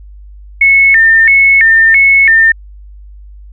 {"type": "tone with vibrato", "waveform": "sine", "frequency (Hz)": 1991, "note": "B6", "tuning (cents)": 14, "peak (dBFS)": -3, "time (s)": [0.61, 2.52], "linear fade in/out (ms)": 5, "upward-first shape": "square", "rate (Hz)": 1.5, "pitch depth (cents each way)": 170, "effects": ["added 50 Hz sine -30 dBFS peak until 3.52 s"]}